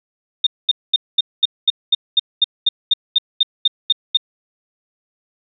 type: tone bursts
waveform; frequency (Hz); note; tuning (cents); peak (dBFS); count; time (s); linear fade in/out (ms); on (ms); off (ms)
sine; 3654; A#7; -35; -9; 16; 0.44-4.172; 5; 27; 220
effects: none